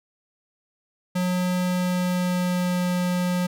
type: tone with pitch glide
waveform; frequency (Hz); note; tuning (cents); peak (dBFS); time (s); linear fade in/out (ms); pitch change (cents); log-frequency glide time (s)
square; 181 to 179.33; F#3 to F3; -38 to +46; -22; 1.15-3.47; 10; -16; 1.61-2.88
effects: none